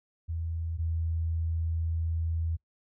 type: tone pair in turn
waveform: sine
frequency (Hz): 82.41 / 82.06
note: E2 / E2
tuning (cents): 0 / -7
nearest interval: unison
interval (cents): 7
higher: first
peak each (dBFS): -30 / -27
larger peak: second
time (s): 0.28-0.78 / 0.78-2.57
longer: second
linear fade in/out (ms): 20
effects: noise-tail reverb RT60 0.1 s tail -24 dB re dry